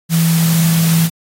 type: tone in noise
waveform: sine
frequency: 164.81 Hz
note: E3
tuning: in tune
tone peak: -10 dBFS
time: 0.09-1.1 s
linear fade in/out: 50 ms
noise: white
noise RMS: -21 dBFS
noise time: 0.09-1.1 s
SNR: +8 dB
effects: AAC 48 kbps